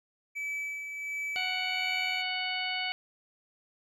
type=tone with tremolo; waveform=triangle; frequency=2300 Hz; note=D7; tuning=37 cents flat; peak=-30 dBFS; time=0.35-2.23 s; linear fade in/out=20 ms; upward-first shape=sine; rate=1.4 Hz; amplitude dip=45%
type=harmonic tone; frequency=740 Hz; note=F#5; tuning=in tune; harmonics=1 / 2 / 3 / 4 / 5 / 6; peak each=-38 / -41 / -34 / -35 / -45 / -40 dBFS; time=1.36-2.92 s; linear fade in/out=0 ms
effects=none